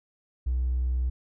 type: tone with hard clipping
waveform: sine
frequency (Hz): 62.7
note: B1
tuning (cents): +27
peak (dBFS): -24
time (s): 0.46-1.1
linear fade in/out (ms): 10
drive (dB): 1
effects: none